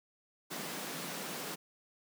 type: high-pass noise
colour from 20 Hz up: pink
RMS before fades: -41 dBFS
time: 0.5-1.56 s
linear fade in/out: 20 ms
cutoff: 150 Hz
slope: 96 dB/octave
effects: none